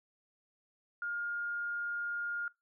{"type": "tone", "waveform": "sine", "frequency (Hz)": 1416, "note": "F6", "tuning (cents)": 23, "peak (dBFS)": -34, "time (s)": [1.02, 2.48], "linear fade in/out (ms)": 2, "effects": ["noise-tail reverb RT60 0.2 s tail -21 dB re dry"]}